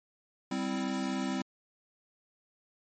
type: chord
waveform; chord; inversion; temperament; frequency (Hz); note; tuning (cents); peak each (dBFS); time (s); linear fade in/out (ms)
square; C major; second; equal with one note detuned; 196 / 260.1 / 329.6; G3 / C4 / E4; 0 / -10 / 0; -36 / -34 / -39; 0.51-1.42; 5
effects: MP3 32 kbps